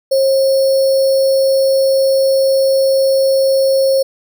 sine tone with sample-and-hold, 538 Hz, C5, 48 cents sharp, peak -9 dBFS, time 0.11-4.03 s, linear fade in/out 10 ms, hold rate 4900 Hz, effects none

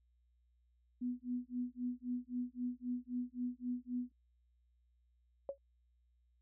sine tone with tremolo, 246.9 Hz, B3, in tune, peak -34 dBFS, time 1.01-4.12 s, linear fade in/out 10 ms, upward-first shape sine, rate 3.8 Hz, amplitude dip 100%
sine tone with exponential decay, 554.4 Hz, C#5, in tune, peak -33 dBFS, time 5.49-5.58 s, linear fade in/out 1 ms, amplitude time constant 18 ms
effects added 60 Hz sine -70 dBFS peak until 6.41 s

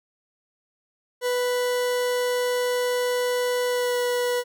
40% pulse tone with pitch glide, 493.9 to 489.6 Hz, B4 to B4, 0 to -15 cents, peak -21 dBFS, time 1.21-4.44 s, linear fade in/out 50 ms, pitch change -15 cents, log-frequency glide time 3.67-3.98 s, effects none

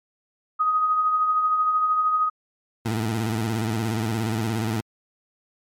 sine tone with tremolo, 1252 Hz, D#6, 10 cents sharp, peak -16 dBFS, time 0.59-2.3 s, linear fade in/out 20 ms, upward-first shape triangle, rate 13 Hz, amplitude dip 45%
20% pulse tone with vibrato, 111.2 Hz, A2, 19 cents sharp, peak -18 dBFS, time 2.85-4.81 s, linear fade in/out 10 ms, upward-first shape square, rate 17 Hz, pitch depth 72 cents each way
effects MP3 64 kbps

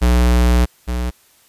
square tone pair in turn, 60.6 / 60.95 Hz, B1 / B1, -32 / -22 cents, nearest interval unison, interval 10 cents, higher second, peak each -11 / -19 dBFS, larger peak first, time 0.01-0.66 / 0.87-1.11 s, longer first, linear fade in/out 20 ms, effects white hiss -53 dBFS RMS until 1.48 s + resampled to 32000 Hz

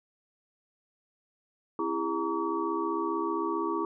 sine tone cluster, 266 / 332.9 / 408.3 / 930 / 1138 Hz, C4 / E4 / G#4 / A#5 / C#6, +29 / +17 / -29 / -4 / +45 cents, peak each -40 / -31 / -34 / -36 / -33 dBFS, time 1.79-3.85 s, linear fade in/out 2 ms, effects none

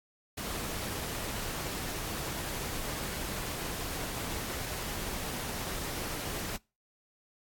pink noise, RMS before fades -37 dBFS, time 0.37-6.57 s, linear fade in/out 10 ms, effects noise-tail reverb RT60 0.3 s tail -25 dB re dry + AAC 64 kbps

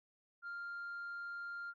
sine tone, 1396.9 Hz, F6, in tune, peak -40 dBFS, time 0.42-1.74 s, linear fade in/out 50 ms, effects tanh soft clip ceiling -40 dBFS

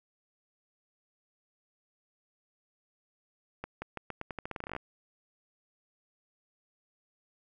accelerating click train, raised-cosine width 0.5 ms, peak -22 dBFS, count 18, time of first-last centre 3.64-4.764 s, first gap 180 ms, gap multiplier 0.85, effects none

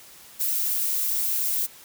violet noise, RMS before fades -25 dBFS, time 0.39-1.67 s, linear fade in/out 20 ms, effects white hiss -48 dBFS RMS until 1.84 s

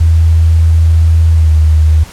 sine tone with pitch glide, 81.4 to 78.04 Hz, E2 to D#2, -21 to +6 cents, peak -4 dBFS, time 0-2.04 s, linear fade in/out 10 ms, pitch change -73 cents, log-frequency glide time 1.33-1.52 s, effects pink hiss -33 dBFS RMS until 2.12 s + low-pass 11000 Hz 12 dB/octave

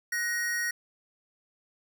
square tone pair together, 1476.1 / 1881 Hz, F#6 / A#6, -5 / +15 cents, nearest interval major third, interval 420 cents, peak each -37 / -29 dBFS, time 0.12-0.71 s, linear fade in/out 5 ms, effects none

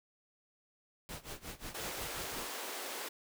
pink noise with tremolo, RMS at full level -43 dBFS, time 1.09-2.49 s, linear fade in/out 0 ms, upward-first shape sine, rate 5.6 Hz, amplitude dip 90%
pink high-pass noise, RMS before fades -42 dBFS, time 1.74-3.09 s, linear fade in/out 10 ms, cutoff 340 Hz, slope 24 dB/octave
effects none

